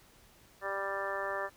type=harmonic tone; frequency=196.5 Hz; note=G3; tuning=4 cents sharp; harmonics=2 / 3 / 4 / 5 / 6 / 7 / 8 / 9; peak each=-42 / -38 / -44 / -42 / -40 / -45 / -46 / -39 dBFS; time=0.61-1.5 s; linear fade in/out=50 ms; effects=pink hiss -61 dBFS RMS until 1.56 s